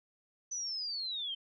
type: linear sweep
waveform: sine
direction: down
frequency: 6060 to 3076 Hz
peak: -35 dBFS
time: 0.51-1.35 s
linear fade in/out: 10 ms
effects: none